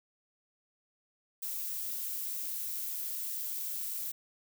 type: noise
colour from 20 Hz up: violet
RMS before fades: -37 dBFS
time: 1.42-4.12 s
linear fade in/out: 10 ms
effects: none